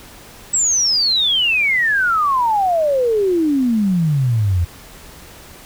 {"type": "exponential sweep", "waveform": "sine", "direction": "down", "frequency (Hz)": [7902, 82.6], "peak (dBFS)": -13, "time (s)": [0.53, 4.65], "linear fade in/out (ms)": 10, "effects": ["pink hiss -40 dBFS RMS until 5.65 s"]}